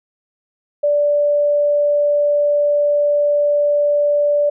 sine tone, 584 Hz, D5, 10 cents flat, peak -12 dBFS, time 0.83-4.5 s, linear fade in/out 10 ms, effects none

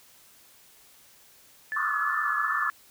sine tone with vibrato, 1733 Hz, A6, 27 cents flat, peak -28 dBFS, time 1.72-2.7 s, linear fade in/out 0 ms, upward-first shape sine, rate 2.7 Hz, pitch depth 26 cents each way
white band-pass noise, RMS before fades -29 dBFS, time 1.76-2.7 s, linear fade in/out 5 ms, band 1100 to 1400 Hz, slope 96 dB/octave
effects white hiss -56 dBFS RMS until 2.9 s

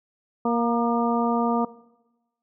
harmonic tone with a mistuned harmonic, 234.5 Hz, A#3, 11 cents sharp, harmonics 1 / 2 / 3 / 4 / 5, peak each -23 / -26 / -28 / -29 / -30 dBFS, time 0.45-1.65 s, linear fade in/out 5 ms, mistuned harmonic 5, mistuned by +42 cents, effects noise-tail reverb RT60 1.0 s tail -19 dB re dry

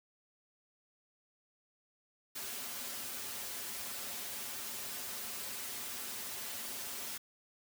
white noise with comb filter, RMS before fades -42 dBFS, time 2.35-7.18 s, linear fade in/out 10 ms, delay 6.3 ms, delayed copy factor -1, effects high-pass 100 Hz 12 dB/octave

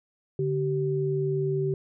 sine tone pair together, 144.56 / 384.7 Hz, D3 / G4, -27 / -33 cents, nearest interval octave + perfect fourth, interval 1694 cents, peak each -27 / -26 dBFS, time 0.39-1.74 s, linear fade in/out 2 ms, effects none

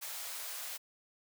white high-pass noise, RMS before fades -42 dBFS, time 0.01-0.78 s, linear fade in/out 20 ms, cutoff 560 Hz, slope 24 dB/octave, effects none

